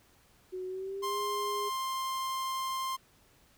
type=tone with pitch glide; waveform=sine; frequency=370 to 410.5 Hz; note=F#4 to G#4; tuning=0 to -20 cents; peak=-35 dBFS; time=0.52-1.7 s; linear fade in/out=20 ms; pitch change=+180 cents; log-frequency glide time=0.67-1.19 s
type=tone; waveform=45% pulse; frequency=1052 Hz; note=C6; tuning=9 cents sharp; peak=-32 dBFS; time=1.02-2.97 s; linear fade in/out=20 ms
effects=pink hiss -64 dBFS RMS until 3.57 s